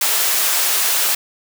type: high-pass noise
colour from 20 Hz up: white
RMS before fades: -17 dBFS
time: 0.01-1.15 s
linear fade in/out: 5 ms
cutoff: 560 Hz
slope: 12 dB/octave
effects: none